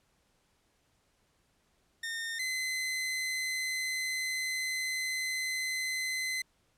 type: tone pair in turn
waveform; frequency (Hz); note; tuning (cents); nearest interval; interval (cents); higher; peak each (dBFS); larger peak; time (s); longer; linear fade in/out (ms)
sawtooth; 1827 / 2044; A#6 / C7; -35 / -41; major second; 194; second; -31 / -28; second; 2.03-2.39 / 2.39-6.42; second; 5
effects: pink hiss -72 dBFS RMS until 6.77 s + low-pass 11000 Hz 12 dB/octave